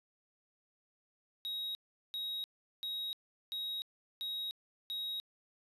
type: tone bursts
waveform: triangle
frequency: 3797 Hz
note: A#7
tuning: 31 cents sharp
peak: -35 dBFS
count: 6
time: 1.45-5.2 s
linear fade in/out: 0 ms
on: 300 ms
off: 390 ms
effects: resampled to 32000 Hz